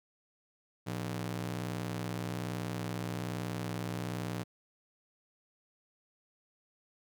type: ring-modulated tone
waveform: sawtooth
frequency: 142.4 Hz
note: C#3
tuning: 47 cents sharp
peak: -28 dBFS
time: 0.86-4.44 s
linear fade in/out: 20 ms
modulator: 30.6 Hz
effects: none

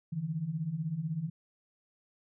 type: beating tone pair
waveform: sine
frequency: 147.5 / 163.5 Hz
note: D3 / E3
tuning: +8 / -14 cents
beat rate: 16 Hz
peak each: -37 / -33 dBFS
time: 0.12-1.3 s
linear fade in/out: 10 ms
effects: none

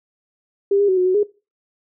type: tone with pitch steps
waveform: sine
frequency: 398.6 / 405.7 / 374.9 / 365 / 370.6 / 414.8 Hz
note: G4 / G#4 / F#4 / F#4 / F#4 / G#4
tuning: +29 / -41 / +23 / -24 / +3 / -2 cents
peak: -13 dBFS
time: 0.71-1.232 s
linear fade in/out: 5 ms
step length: 87 ms
effects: noise-tail reverb RT60 0.3 s tail -20 dB re dry

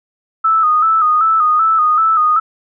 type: tone with vibrato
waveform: sine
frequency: 1275 Hz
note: D#6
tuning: 42 cents sharp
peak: -9 dBFS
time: 0.44-2.4 s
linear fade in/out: 10 ms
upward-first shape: square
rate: 2.6 Hz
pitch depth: 53 cents each way
effects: none

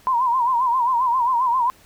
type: tone with vibrato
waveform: sine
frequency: 987.8 Hz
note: B5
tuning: in tune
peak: -16 dBFS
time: 0.07-1.7 s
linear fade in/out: 0 ms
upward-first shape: sine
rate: 7.5 Hz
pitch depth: 110 cents each way
effects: pink hiss -52 dBFS RMS until 1.85 s

